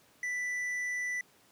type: tone with tanh clipping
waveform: sine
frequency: 1980 Hz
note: B6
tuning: 4 cents sharp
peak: -33 dBFS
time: 0.23-1.21 s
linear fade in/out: 2 ms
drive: 7 dB
effects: pink hiss -63 dBFS RMS until 1.51 s + high-pass 150 Hz 12 dB/octave